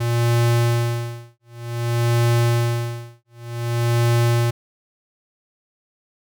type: tone with tremolo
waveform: square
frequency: 118.2 Hz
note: A#2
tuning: 24 cents sharp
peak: -15 dBFS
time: 0-4.51 s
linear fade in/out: 10 ms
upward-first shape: sine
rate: 0.54 Hz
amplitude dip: 100%
effects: none